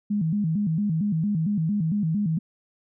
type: tone with vibrato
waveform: sine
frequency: 182 Hz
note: F#3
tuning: 28 cents flat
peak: -21 dBFS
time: 0.1-2.39 s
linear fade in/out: 10 ms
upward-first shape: square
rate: 4.4 Hz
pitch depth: 220 cents each way
effects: none